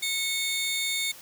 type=tone pair together; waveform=sawtooth; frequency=2200 / 3645 Hz; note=C#7 / A#7; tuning=-14 / -40 cents; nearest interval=major sixth; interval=874 cents; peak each=-26 dBFS; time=0.02-1.12 s; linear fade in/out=10 ms; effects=white hiss -47 dBFS RMS until 1.21 s + high-pass 80 Hz 12 dB/octave